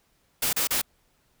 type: noise bursts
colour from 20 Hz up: white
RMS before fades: -25 dBFS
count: 3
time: 0.42-0.816 s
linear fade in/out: 5 ms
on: 110 ms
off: 33 ms
effects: pink hiss -67 dBFS RMS until 1.4 s